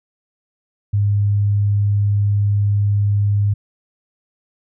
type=tone; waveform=sine; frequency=102.1 Hz; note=G#2; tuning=29 cents flat; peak=-13 dBFS; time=0.93-3.54 s; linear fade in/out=10 ms; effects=none